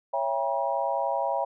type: chord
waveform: sine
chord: C# diminished seventh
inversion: none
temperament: just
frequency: 554.4 / 665.2 / 798.3 / 957.9 Hz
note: C#5 / E5 / G5 / Bb5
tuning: 0 / +16 / +31 / +47 cents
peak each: -30 dBFS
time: 0.13-1.45 s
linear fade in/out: 10 ms
effects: none